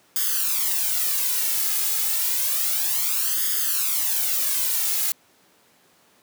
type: noise with flanger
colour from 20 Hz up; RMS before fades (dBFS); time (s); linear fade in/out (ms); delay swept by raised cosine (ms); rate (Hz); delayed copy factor
blue; -23; 0.16-5.12; 0; 0.6 to 2.4; 0.3; +0.9
effects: pink hiss -58 dBFS RMS until 6.22 s + high-pass 200 Hz 12 dB/octave